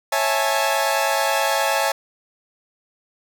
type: chord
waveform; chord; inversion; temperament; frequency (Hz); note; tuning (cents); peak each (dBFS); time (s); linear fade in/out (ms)
sawtooth; A major seventh; first; equal with one note detuned; 549.6 / 659.3 / 830.6 / 880; C#5 / E5 / G#5 / A5; -15 / 0 / 0 / 0; -20; 0.12-1.92; 5
effects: none

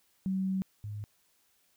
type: tone pair in turn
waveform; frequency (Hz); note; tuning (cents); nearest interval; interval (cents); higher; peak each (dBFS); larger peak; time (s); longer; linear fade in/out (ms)
sine; 190 / 104.32; F#3 / G#2; +46 / +8; minor seventh; 1038; first; -28 / -36; first; 0.26-0.62 / 0.84-1.04; first; 0
effects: white hiss -70 dBFS RMS until 1.76 s

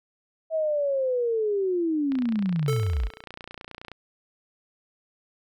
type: linear sweep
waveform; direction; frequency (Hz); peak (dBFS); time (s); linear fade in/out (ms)
sine; down; 650 to 41.42; -22; 0.5-3.1; 50
type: click train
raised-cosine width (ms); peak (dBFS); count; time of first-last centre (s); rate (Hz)
0.3; -23; 54; 2.12-3.917; 29.5
type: tone with exponential decay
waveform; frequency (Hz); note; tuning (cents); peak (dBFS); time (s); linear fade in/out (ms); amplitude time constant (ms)
square; 440; A4; 0; -24; 2.68-3.24; 1; 120
effects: none

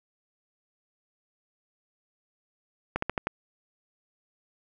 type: slowing click train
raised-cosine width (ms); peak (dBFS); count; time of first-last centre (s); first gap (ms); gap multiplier
0.5; -12; 5; 2.96-3.27; 64; 1.13
effects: none

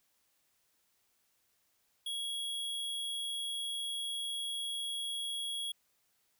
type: tone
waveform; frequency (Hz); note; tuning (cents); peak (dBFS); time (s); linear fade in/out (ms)
square; 3322; G#7; 0; -36; 2.06-5.72; 5
effects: white hiss -75 dBFS RMS until 6.39 s

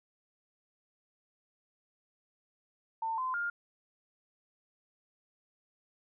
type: tone with pitch steps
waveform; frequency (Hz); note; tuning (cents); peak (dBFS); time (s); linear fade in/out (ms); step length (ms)
sine; 898 / 1029 / 1409; A5 / C6 / F6; +35 / -29 / +15; -31; 3.02-3.5; 5; 160
effects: none

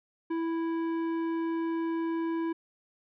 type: tone with tanh clipping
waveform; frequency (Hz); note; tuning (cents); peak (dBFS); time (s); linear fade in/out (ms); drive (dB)
sine; 329.8; E4; +1; -30; 0.3-2.53; 10; 12
effects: none

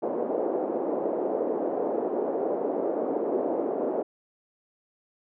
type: band-pass noise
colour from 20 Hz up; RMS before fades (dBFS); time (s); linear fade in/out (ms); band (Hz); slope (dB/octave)
white; -28; 0.02-4.03; 10; 300 to 580; 24
effects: none

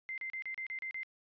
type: tone bursts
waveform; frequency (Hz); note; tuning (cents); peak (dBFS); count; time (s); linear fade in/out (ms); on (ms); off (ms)
sine; 2082; C7; -9; -37; 8; 0.09-1.032; 0; 88; 34
effects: resampled to 11025 Hz

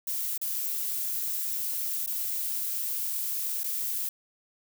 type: noise with dropouts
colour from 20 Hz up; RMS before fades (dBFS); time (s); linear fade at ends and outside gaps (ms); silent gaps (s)
violet; -31; 0.07-4.09; 5; 0.378-0.414 / 2.063-2.073 / 3.635-3.64
effects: none

